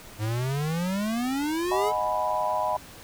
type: exponential sweep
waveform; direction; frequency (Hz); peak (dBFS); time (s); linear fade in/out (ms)
square; up; 103.4 to 440; -26; 0.18-1.93; 50
type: chord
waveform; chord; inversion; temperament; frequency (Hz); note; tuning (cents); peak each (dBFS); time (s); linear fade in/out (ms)
sine; G# minor seventh; second; equal with one note detuned; 622.3 / 729.8 / 830.6 / 987.8; D#5 / F#5 / G#5 / B5; 0 / -24 / 0 / 0; -29 / -31 / -31 / -27; 1.71-2.77; 5
effects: pink hiss -46 dBFS RMS until 3.03 s